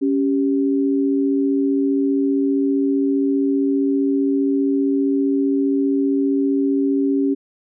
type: tone pair together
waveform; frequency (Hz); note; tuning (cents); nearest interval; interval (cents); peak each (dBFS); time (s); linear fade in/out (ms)
sine; 277.2 / 392.4; C#4 / G4; 0 / +2; tritone; 602; -16 / -22; 0.01-7.35; 20
effects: none